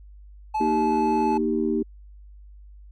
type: tone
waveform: triangle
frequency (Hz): 863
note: A5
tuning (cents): -34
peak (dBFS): -20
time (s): 0.54-1.38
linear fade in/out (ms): 10
type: chord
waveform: sine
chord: Eb major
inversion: second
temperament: equal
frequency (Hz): 233.1 / 311.1 / 392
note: Bb3 / Eb4 / G4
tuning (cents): 0 / 0 / 0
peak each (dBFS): -25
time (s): 0.6-1.83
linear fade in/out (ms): 10
effects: tanh soft clip ceiling -10 dBFS + added 50 Hz sine -43 dBFS peak until 2.91 s